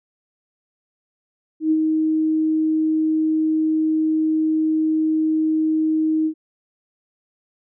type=tone with ADSR envelope; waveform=sine; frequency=314.4 Hz; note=D#4; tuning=18 cents sharp; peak=-13 dBFS; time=1.6-6.34 s; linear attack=110 ms; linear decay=53 ms; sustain=-3 dB; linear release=80 ms; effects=none